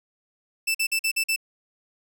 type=tone bursts; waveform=sawtooth; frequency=2649 Hz; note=E7; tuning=8 cents sharp; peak=-18 dBFS; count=6; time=0.67-1.362 s; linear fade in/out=10 ms; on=77 ms; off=46 ms; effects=none